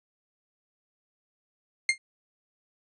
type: tone with exponential decay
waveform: 40% pulse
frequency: 2121 Hz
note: C7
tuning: 23 cents sharp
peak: -15 dBFS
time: 1.89-1.98 s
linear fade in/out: 2 ms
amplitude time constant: 18 ms
effects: resampled to 24000 Hz